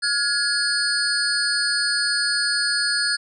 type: tone cluster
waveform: sine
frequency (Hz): 1427 / 1677 / 4388 / 4940 / 8760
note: F6 / G#6 / C#8 / D#8 / C#9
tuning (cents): +37 / +16 / -18 / -13 / -22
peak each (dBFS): -26 / -25 / -23 / -27 / -30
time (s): 0.02-3.17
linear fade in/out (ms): 20
effects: none